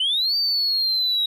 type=linear two-way sweep; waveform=sine; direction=up then down; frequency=2960 to 4644 to 3818 Hz; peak=-17 dBFS; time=0-1.26 s; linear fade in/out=5 ms; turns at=0.36 s; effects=tanh soft clip ceiling -16 dBFS